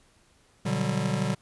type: chord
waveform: square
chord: G major seventh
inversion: first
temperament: just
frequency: 122.5 / 147 / 183.75 / 196 Hz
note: B2 / D3 / F#3 / G3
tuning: -14 / +2 / -12 / 0 cents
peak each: -32 / -31 / -32 / -31 dBFS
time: 0.65-1.35 s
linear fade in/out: 10 ms
effects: pink hiss -62 dBFS RMS until 1.41 s + resampled to 24000 Hz